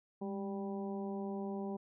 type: harmonic tone with a mistuned harmonic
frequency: 196 Hz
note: G3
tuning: in tune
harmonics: 1 / 2 / 3 / 4 / 5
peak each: -39 / -42 / -49 / -48 / -53 dBFS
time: 0.21-1.77 s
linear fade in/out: 10 ms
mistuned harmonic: 1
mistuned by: +50 cents
effects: none